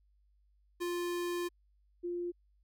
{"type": "tone pair in turn", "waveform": ["square", "sine"], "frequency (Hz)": [350, 350], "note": ["F4", "F4"], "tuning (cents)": [4, 4], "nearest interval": "unison", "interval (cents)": 0, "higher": "neither", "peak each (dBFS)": [-34, -34], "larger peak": "neither", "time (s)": [[0.8, 1.49], [2.03, 2.32]], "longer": "first", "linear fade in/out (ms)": 20, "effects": ["added 50 Hz sine -66 dBFS peak until 2.63 s"]}